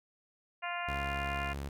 harmonic tone, 348.9 Hz, F4, 2 cents flat, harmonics 2 / 3 / 4 / 5 / 6 / 7 / 8, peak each -39 / -41 / -42 / -43 / -44 / -44 / -45 dBFS, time 0.62-1.54 s, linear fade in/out 20 ms
sawtooth tone with pitch glide, 69.7 to 70.1 Hz, C#2 to C#2, +10 to +20 cents, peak -33 dBFS, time 0.88-1.69 s, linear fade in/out 5 ms, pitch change +10 cents, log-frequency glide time 1.09-1.43 s
effects none

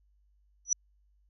sine tone with exponential growth, 5900 Hz, F#8, 6 cents flat, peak -19 dBFS, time 0.65-0.73 s, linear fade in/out 2 ms, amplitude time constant 16 ms, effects added 50 Hz sine -64 dBFS peak until 1.29 s

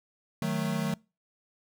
square chord, D# diminished, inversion none, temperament equal, 155.56 / 185 / 220 Hz, D#3 / F#3 / A3, 0 / 0 / 0 cents, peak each -33 dBFS, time 0.42-0.94 s, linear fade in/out 2 ms, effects noise-tail reverb RT60 0.3 s tail -25 dB re dry

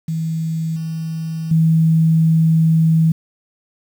sine tone with level steps, 161.5 Hz, E3, 35 cents flat, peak -18 / -21 / -10 dBFS, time 0.08-3.12 s, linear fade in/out 5 ms, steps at 0.76 / 1.51 s, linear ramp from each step 5 ms, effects 7-bit

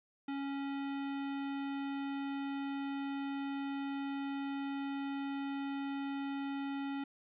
square tone, 277.2 Hz, C#4, in tune, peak -37 dBFS, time 0.28-7.04 s, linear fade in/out 5 ms, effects resampled to 8000 Hz + 11-bit

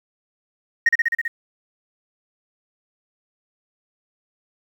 sine tone with echo, 1864.7 Hz, A#6, in tune, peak -9 dBFS, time 0.86-0.89 s, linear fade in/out 5 ms, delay 65 ms, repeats 6, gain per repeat -2 dB, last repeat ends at 1.28 s, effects tanh soft clip ceiling -10 dBFS + 8-bit

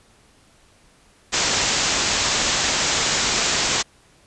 white low-pass noise, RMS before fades -21 dBFS, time 1.32-3.83 s, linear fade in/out 20 ms, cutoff 7600 Hz, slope 96 dB/octave, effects pink hiss -55 dBFS RMS until 4.26 s + resampled to 24000 Hz

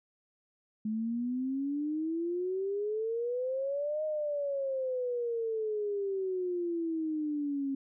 sine exponential two-way sweep, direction up then down, 213 to 622.3 to 270.1 Hz, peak -30 dBFS, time 0.85-7.75 s, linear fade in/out 5 ms, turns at 4.04 s, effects none

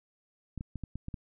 clicks, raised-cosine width 5 ms, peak -25 dBFS, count 7, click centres 0.577 / 0.609 / 0.757 / 0.837 / 0.956 / 1.084 / 1.142 s, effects none

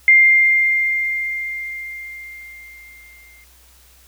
sine tone with exponential decay, 2105 Hz, C7, 10 cents sharp, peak -6 dBFS, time 0.08-3.44 s, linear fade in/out 1 ms, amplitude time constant 730 ms, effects added 62 Hz sine -51 dBFS peak until 4.07 s + white hiss -51 dBFS RMS until 4.07 s

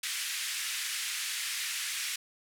pink band-pass noise, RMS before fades -35 dBFS, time 0.03-2.16 s, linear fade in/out 5 ms, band 1800 to 12000 Hz, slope 24 dB/octave, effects none

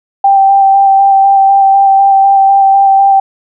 sine tone with vibrato, 784 Hz, G5, in tune, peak -3 dBFS, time 0.24-3.2 s, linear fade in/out 5 ms, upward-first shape square, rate 4 Hz, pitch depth 11 cents each way, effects none

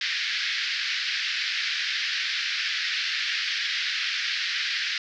pink band-pass noise, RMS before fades -28 dBFS, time 0.01-4.98 s, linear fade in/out 2 ms, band 1600 to 5200 Hz, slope 48 dB/octave, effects none

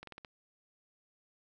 slowing click train, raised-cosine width 0.3 ms, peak -30 dBFS, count 5, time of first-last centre 0.03-0.248 s, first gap 43 ms, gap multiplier 1.16, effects none

